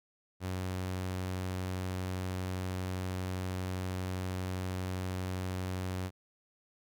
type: tone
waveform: sawtooth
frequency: 92.5 Hz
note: F#2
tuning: in tune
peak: -30 dBFS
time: 0.4-6.11 s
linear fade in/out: 50 ms
effects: none